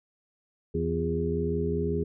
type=harmonic tone with a mistuned harmonic; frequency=82.41 Hz; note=E2; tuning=in tune; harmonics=1 / 2 / 3 / 4 / 5; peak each=-32 / -31 / -34 / -36 / -29 dBFS; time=0.74-2.04 s; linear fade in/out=10 ms; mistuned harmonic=4; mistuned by=+88 cents; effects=none